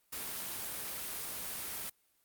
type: noise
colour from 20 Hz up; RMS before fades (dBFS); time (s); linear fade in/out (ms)
white; -40; 0.12-1.9; 10
effects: white hiss -73 dBFS RMS until 2.24 s + Opus 32 kbps